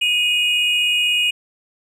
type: tone pair together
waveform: triangle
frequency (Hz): 2489 / 2875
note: D#7 / F7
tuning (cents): 0 / +50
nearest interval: major second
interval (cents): 250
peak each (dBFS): -17 / -16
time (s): 0.01-1.31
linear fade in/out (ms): 10
effects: none